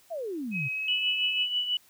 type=exponential sweep; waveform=sine; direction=down; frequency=712 to 124.8 Hz; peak=-31 dBFS; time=0.1-0.69 s; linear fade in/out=20 ms
type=tone with pitch glide; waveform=sine; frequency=2544 to 2597 Hz; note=D#7 to E7; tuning=+38 to -26 cents; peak=-29 dBFS; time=0.51-1.47 s; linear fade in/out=50 ms; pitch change=+36 cents; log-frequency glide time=0.7-1.02 s
type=tone with tremolo; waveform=sine; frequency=2958 Hz; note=F#7; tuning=1 cent flat; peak=-23 dBFS; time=0.88-1.77 s; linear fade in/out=2 ms; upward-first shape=triangle; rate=6.1 Hz; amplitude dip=65%
effects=white hiss -60 dBFS RMS until 1.89 s